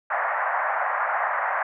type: band-pass noise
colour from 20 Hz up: pink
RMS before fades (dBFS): -25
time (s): 0.1-1.63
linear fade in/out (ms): 5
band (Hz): 640 to 1900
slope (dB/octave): 48
effects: none